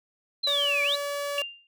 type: exponential two-way sweep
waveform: sine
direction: down then up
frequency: 4188 to 2275 to 4188 Hz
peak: -23 dBFS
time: 0.43-0.96 s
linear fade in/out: 10 ms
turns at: 0.83 s
type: tone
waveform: sawtooth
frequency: 572 Hz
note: D5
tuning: 46 cents flat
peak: -25 dBFS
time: 0.47-1.42 s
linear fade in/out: 2 ms
type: tone with exponential decay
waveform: sine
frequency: 2794 Hz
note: F7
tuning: in tune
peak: -23 dBFS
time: 1.38-1.67 s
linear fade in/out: 1 ms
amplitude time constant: 61 ms
effects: none